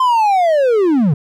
triangle linear sweep, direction down, 1046.5 to 130.5 Hz, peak -8 dBFS, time 0-1.14 s, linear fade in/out 5 ms, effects none

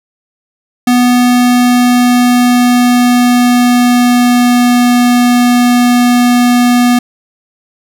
square tone with pitch glide, 246.1 to 244.1 Hz, B3 to B3, -6 to -20 cents, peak -6 dBFS, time 0.87-6.99 s, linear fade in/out 5 ms, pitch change -14 cents, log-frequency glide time 1.15-4.91 s, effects none

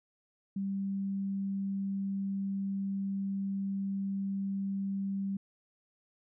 sine tone, 196 Hz, G3, in tune, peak -31 dBFS, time 0.56-5.37 s, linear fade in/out 5 ms, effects none

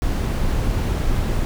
brown noise, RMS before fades -20 dBFS, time 0.02-1.45 s, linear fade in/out 0 ms, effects none

